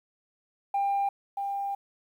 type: tone pair in turn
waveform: sine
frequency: 797 / 797 Hz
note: G5 / G5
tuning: +28 / +28 cents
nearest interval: unison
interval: 0 cents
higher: neither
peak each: -22 / -28 dBFS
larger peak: first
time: 0.74-1.09 / 1.37-1.75 s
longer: second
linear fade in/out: 5 ms
effects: tanh soft clip ceiling -22 dBFS + 10-bit